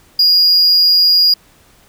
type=tone; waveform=triangle; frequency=4863 Hz; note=D#8; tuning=40 cents flat; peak=-6 dBFS; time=0.19-1.34 s; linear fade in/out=5 ms; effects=pink hiss -49 dBFS RMS until 1.88 s